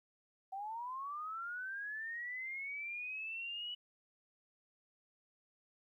sine linear sweep, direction up, 754 to 2960 Hz, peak -40 dBFS, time 0.52-3.75 s, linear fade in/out 10 ms, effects 13-bit

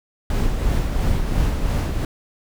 brown noise with tremolo, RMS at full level -18 dBFS, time 0.3-2.05 s, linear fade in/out 2 ms, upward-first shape sine, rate 2.9 Hz, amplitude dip 40%, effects none

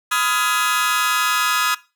sawtooth chord, F half-diminished seventh, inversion second, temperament just, 1005.8 / 1257.2 / 1396.9 / 1676.3 Hz, Cb6 / Eb6 / F6 / Ab6, +31 / +18 / 0 / +16 cents, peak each -22 / -16 / -21 / -19 dBFS, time 0.11-1.75 s, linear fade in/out 10 ms, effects noise-tail reverb RT60 0.3 s tail -19 dB re dry

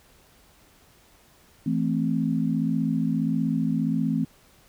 sine chord, A minor, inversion second, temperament equal, 164.81 / 220 / 261.6 Hz, E3 / A3 / C4, 0 / 0 / 0 cents, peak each -26 dBFS, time 1.66-4.25 s, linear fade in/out 5 ms, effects pink hiss -57 dBFS RMS until 4.68 s

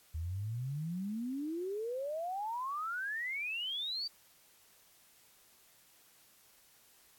sine exponential sweep, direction up, 76.4 to 4699 Hz, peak -35 dBFS, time 0.14-4.08 s, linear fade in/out 10 ms, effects white hiss -64 dBFS RMS until 7.18 s + AAC 64 kbps

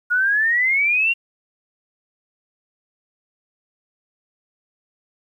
sine exponential sweep, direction up, 1431 to 2794 Hz, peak -15 dBFS, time 0.1-1.14 s, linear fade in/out 20 ms, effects 9-bit

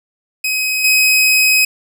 sawtooth tone with level steps, 2531 Hz, D#7, 29 cents sharp, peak -12 / -6 dBFS, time 0.44-1.65 s, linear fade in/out 5 ms, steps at 0.84 s, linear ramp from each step 5 ms, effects 8-bit

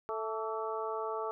harmonic tone with a mistuned harmonic, 220 Hz, A3, in tune, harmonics 2 / 3 / 4 / 5 / 6, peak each -37 / -41 / -40 / -40 / -43 dBFS, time 0.09-1.31 s, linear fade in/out 0 ms, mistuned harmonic 5, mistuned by +63 cents, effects none

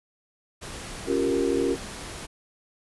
pink low-pass noise, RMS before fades -38 dBFS, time 0.61-2.27 s, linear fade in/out 20 ms, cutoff 11000 Hz, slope 96 dB/octave
sine chord, G half-diminished seventh, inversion second, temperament equal, 277.2 / 349.2 / 392 / 466.2 Hz, Db4 / F4 / G4 / Bb4, 0 / 0 / 0 / 0 cents, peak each -27 dBFS, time 1.06-1.77 s, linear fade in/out 50 ms
effects none

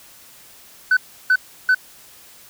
sine tone bursts, 1508 Hz, F#6, 32 cents sharp, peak -9 dBFS, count 3, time 0.91-1.747 s, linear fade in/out 5 ms, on 59 ms, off 330 ms, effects tanh soft clip ceiling -10 dBFS + white hiss -46 dBFS RMS until 2.49 s

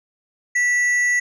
sine tone pair together, 1962 / 6594 Hz, B6 / G#8, -12 / -13 cents, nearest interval octave + major sixth, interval 2099 cents, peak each -14 / -24 dBFS, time 0.55-1.2 s, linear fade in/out 10 ms, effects tanh soft clip ceiling -13 dBFS

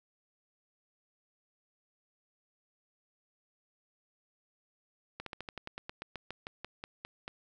slowing click train, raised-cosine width 0.3 ms, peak -24 dBFS, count 17, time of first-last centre 5.2-7.279 s, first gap 63 ms, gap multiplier 1.09, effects none

